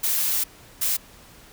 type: noise bursts at uneven times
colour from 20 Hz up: blue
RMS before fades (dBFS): -23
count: 2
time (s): 0.03-0.44 / 0.81-0.97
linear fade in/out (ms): 10
effects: pink hiss -49 dBFS RMS until 1.52 s